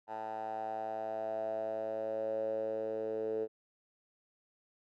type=tone with band-pass filter sweep; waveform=10% pulse; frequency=110 Hz; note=A2; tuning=in tune; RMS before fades=-37 dBFS; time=0.07-3.48 s; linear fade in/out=50 ms; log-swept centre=860 to 450 Hz; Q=7.3; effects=none